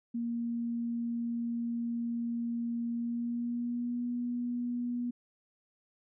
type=tone with pitch glide; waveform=sine; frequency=234.7 to 242.3 Hz; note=A#3 to B3; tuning=+12 to -33 cents; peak=-31 dBFS; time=0.14-5.11 s; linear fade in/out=10 ms; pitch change=+55 cents; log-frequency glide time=2.92-4.04 s; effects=none